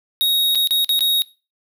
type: tone with dropouts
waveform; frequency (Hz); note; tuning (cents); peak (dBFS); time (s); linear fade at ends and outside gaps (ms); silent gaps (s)
square; 3764; A#7; +16; -15; 0.21-1.22; 0; 0.549-0.555 / 0.673-0.708 / 0.845-0.892 / 0.992-1.007
effects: noise-tail reverb RT60 0.3 s tail -21 dB re dry